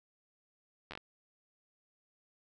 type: slowing click train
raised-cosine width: 0.3 ms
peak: -27 dBFS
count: 5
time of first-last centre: 0.91-0.975 s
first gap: 11 ms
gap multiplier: 1.27
effects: none